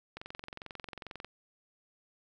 click train, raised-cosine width 0.3 ms, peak -26 dBFS, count 25, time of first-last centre 0.17-1.246 s, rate 22.3 Hz, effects none

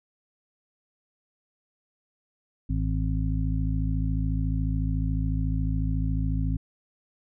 harmonic tone with a mistuned harmonic, 54 Hz, A1, 32 cents flat, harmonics 1 / 2 / 3 / 5, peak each -26 / -29 / -31 / -33 dBFS, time 2.69-6.57 s, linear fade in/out 10 ms, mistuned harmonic 5, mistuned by -55 cents, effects none

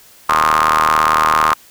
sawtooth ring-modulated tone, 77.78 Hz, D#2, in tune, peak -4 dBFS, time 0.29-1.54 s, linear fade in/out 5 ms, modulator 1150 Hz, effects white hiss -45 dBFS RMS until 1.7 s

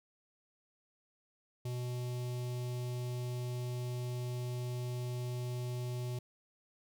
square tone with notch filter, 123.47 Hz, B2, in tune, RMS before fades -38 dBFS, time 1.65-6.19 s, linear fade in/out 5 ms, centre 1500 Hz, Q 0.81, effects none

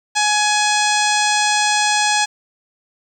harmonic tone, 840 Hz, G#5, 19 cents sharp, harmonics 1 / 2 / 3 / 4 / 5 / 6 / 7 / 8 / 9 / 10, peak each -18 / -21 / -23 / -24 / -25 / -26 / -26 / -27 / -28 / -28 dBFS, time 0.15-2.26 s, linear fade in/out 20 ms, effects 8-bit

